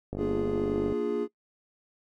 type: click train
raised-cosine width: 2 ms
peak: -20 dBFS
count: 40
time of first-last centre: 0.13-0.923 s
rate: 49.2 Hz
type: chord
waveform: triangle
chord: Bb dominant seventh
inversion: none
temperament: equal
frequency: 233.1 / 293.7 / 349.2 / 415.3 Hz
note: Bb3 / D4 / F4 / Ab4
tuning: 0 / 0 / 0 / 0 cents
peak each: -32 / -33 / -31 / -27 dBFS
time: 0.17-1.28 s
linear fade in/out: 50 ms
effects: noise-tail reverb RT60 0.1 s tail -21 dB re dry